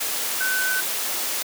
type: tone in noise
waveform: sine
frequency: 1515 Hz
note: F#6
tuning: 40 cents sharp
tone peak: -22 dBFS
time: 0.4-0.81 s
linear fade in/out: 10 ms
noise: white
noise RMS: -26 dBFS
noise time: 0-1.43 s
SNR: +1 dB
effects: high-pass 300 Hz 12 dB/octave